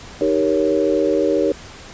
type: chord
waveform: sine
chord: Eb dominant seventh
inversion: none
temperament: equal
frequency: 311.1 / 392 / 466.2 / 554.4 Hz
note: Eb4 / G4 / Bb4 / Db5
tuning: 0 / 0 / 0 / 0 cents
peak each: -20 dBFS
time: 0.21-1.52 s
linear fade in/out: 2 ms
effects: pink hiss -38 dBFS RMS until 1.93 s + resampled to 16000 Hz